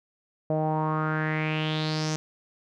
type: tone with low-pass filter sweep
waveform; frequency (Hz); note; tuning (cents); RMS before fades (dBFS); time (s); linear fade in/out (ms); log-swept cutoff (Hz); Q
sawtooth; 155.56; D#3; 0; -27; 0.5-2.16; 0; 620 to 6300; 4.9
effects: none